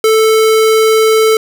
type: tone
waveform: square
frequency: 439.9 Hz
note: A4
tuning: in tune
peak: -7 dBFS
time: 0.04-1.37 s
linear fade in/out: 2 ms
effects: none